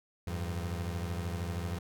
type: beating tone pair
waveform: 30% pulse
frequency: 85.5 / 98.5 Hz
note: F2 / G2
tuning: -36 / +9 cents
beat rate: 13 Hz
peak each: -32 / -37 dBFS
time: 0.27-1.79 s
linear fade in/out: 5 ms
effects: none